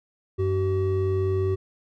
triangle tone pair together, 95.06 / 380 Hz, F#2 / F#4, +47 / +46 cents, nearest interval 2 octaves, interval 2399 cents, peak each -22 dBFS, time 0.38-1.56 s, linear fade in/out 20 ms, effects none

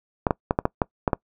clicks, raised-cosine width 1 ms, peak -5 dBFS, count 8, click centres 0.268 / 0.308 / 0.509 / 0.589 / 0.654 / 0.818 / 1.078 / 1.132 s, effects noise-tail reverb RT60 0.1 s tail -24 dB re dry

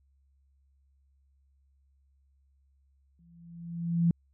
sine tone with exponential growth, 169.4 Hz, E3, 48 cents sharp, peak -19 dBFS, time 3.19-4.11 s, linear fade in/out 2 ms, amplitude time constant 200 ms, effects added 68 Hz sine -64 dBFS peak until 4.33 s

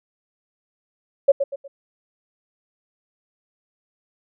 sine tone with echo, 554.4 Hz, C#5, in tune, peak -8 dBFS, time 1.28-1.32 s, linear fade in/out 10 ms, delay 120 ms, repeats 3, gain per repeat -9 dB, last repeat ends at 1.68 s, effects none

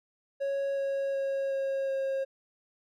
triangle tone with pitch steps, 553 / 549.5 / 546 / 542.6 / 539.1 Hz, C#5 / C#5 / C#5 / C#5 / C#5, -4 / -15 / -26 / -37 / -48 cents, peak -26 dBFS, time 0.4-2.25 s, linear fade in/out 20 ms, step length 370 ms, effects none

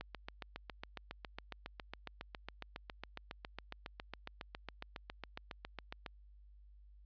click train, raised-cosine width 0.3 ms, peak -27 dBFS, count 45, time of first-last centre 0.01-6.062 s, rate 7.27 Hz, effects added 50 Hz sine -57 dBFS peak until 7.05 s + resampled to 11025 Hz

